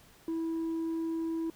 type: tone with tanh clipping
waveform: triangle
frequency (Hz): 327.2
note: E4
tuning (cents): -13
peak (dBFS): -31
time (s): 0.28-1.5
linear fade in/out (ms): 2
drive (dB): 7
effects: pink hiss -59 dBFS RMS until 1.55 s